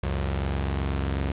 sawtooth tone pair together, 68 / 90.77 Hz, C#2 / F#2, -33 / -33 cents, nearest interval perfect fourth, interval 500 cents, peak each -22 / -27 dBFS, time 0.03-1.32 s, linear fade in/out 5 ms, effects resampled to 8000 Hz + 9-bit

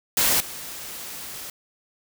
white noise with level steps, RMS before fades -20 / -36 dBFS, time 0.17-1.5 s, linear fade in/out 2 ms, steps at 0.4 s, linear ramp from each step 5 ms, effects none

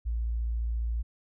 sine tone, 57.3 Hz, A#1, 29 cents flat, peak -27 dBFS, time 0.05-1.03 s, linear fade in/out 20 ms, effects none

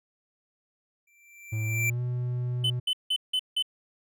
square tone with exponential growth, 2349 Hz, D7, in tune, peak -24 dBFS, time 1.07-1.9 s, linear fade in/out 5 ms, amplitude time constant 180 ms
triangle tone with pitch glide, 110 to 123.47 Hz, A2 to B2, 0 to 0 cents, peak -25 dBFS, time 1.52-2.8 s, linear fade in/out 10 ms, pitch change +200 cents, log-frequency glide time 1.67-2.01 s
triangle tone bursts, 3029 Hz, F#7, 40 cents sharp, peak -22 dBFS, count 5, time 2.64-3.625 s, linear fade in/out 5 ms, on 61 ms, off 170 ms
effects none

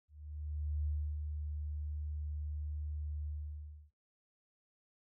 sine tone with ADSR envelope, 74.9 Hz, D2, 35 cents sharp, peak -32 dBFS, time 0.08-3.91 s, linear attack 780 ms, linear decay 310 ms, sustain -5 dB, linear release 640 ms, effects noise-tail reverb RT60 0.2 s tail -23 dB re dry

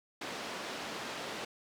pink band-pass noise, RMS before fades -41 dBFS, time 0.21-1.45 s, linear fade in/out 5 ms, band 280 to 5100 Hz, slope 12 dB/octave, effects none

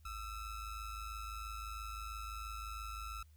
square ring-modulated tone, 644 Hz, E5, 41 cents flat, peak -40 dBFS, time 0.05-3.23 s, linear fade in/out 5 ms, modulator 697 Hz, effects added 76 Hz sine -59 dBFS peak until 3.36 s + white hiss -75 dBFS RMS until 3.36 s

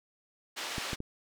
white band-pass noise, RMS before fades -38 dBFS, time 0.56-0.96 s, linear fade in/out 20 ms, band 390 to 4400 Hz, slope 12 dB/octave
clicks, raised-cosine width 3 ms, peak -23 dBFS, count 3, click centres 0.782 / 0.932 / 1.004 s
effects none

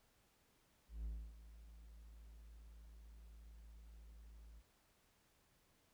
triangle tone with ADSR envelope, 55 Hz, A1, in tune, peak -39 dBFS, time 0.88-4.63 s, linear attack 170 ms, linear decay 270 ms, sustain -15 dB, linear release 49 ms, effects pink hiss -75 dBFS RMS until 5.93 s

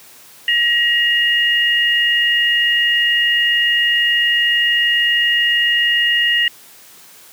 sine tone pair together, 1900 / 2847 Hz, A#6 / F7, +33 / +33 cents, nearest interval perfect fifth, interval 700 cents, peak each -15 dBFS, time 0.48-6.48 s, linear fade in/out 2 ms, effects white hiss -43 dBFS RMS until 7.32 s + high-pass 100 Hz 12 dB/octave

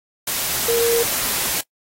sine tone in noise, 466.3 Hz, A#4, 1 cent sharp, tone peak -16 dBFS, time 0.68-1.03 s, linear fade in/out 5 ms, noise white, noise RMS -22 dBFS, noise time 0.27-1.61 s, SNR +3 dB, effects noise-tail reverb RT60 0.1 s tail -24 dB re dry + AAC 48 kbps

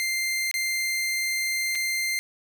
sawtooth tone with dropouts, 2093 Hz, C7, in tune, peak -21 dBFS, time 0-2.19 s, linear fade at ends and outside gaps 0 ms, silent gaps 0.513-0.541 / 1.751-1.755 s, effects none

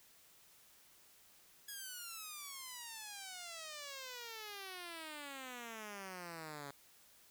5% pulse exponential sweep, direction down, 1677 to 138.59 Hz, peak -35 dBFS, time 1.68-6.71 s, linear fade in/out 5 ms, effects white hiss -65 dBFS RMS until 7.3 s

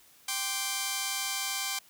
5% pulse chord, G suspended fourth, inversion none, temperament just, 784 / 1045.3 / 1176 Hz, G5 / C6 / D6, 0 / -2 / +2 cents, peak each -23 / -24 / -26 dBFS, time 0.28-1.79 s, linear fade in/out 5 ms, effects white hiss -59 dBFS RMS until 1.89 s

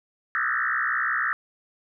sine tone with frequency modulation, 1568 Hz, G6, in tune, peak -22 dBFS, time 0.35-1.33 s, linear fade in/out 0 ms, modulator 62.9 Hz, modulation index 5.1, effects none

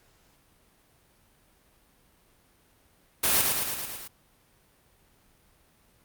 white noise with echo, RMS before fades -23 dBFS, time 3.23-3.42 s, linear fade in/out 10 ms, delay 110 ms, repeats 6, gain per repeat -3 dB, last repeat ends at 4.08 s, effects pink hiss -63 dBFS RMS until 6.04 s + Opus 48 kbps

